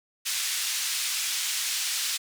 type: band-pass noise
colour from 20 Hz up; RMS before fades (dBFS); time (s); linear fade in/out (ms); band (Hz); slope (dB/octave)
white; -29; 0.25-2.18; 20; 2200 to 7700; 12
effects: none